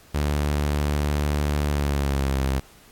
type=tone with pitch glide; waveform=sawtooth; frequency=73.42 to 66.94 Hz; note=D2 to C2; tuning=0 to +40 cents; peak=-17 dBFS; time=0.14-2.6 s; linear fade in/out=10 ms; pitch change=-160 cents; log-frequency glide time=1.66-2.39 s; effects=pink hiss -52 dBFS RMS until 2.91 s + AAC 64 kbps